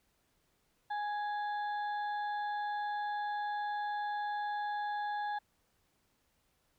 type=harmonic tone with a mistuned harmonic; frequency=830.6 Hz; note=G#5; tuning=in tune; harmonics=1 / 2 / 4 / 5; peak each=-34 / -42 / -54 / -60 dBFS; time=0.9-5.39 s; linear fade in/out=10 ms; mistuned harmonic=4; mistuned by=+92 cents; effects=pink hiss -75 dBFS RMS until 6.78 s